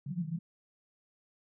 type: band-pass noise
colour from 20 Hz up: pink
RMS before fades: -36 dBFS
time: 0.06-0.39 s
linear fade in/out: 10 ms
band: 150 to 180 Hz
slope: 96 dB/octave
effects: none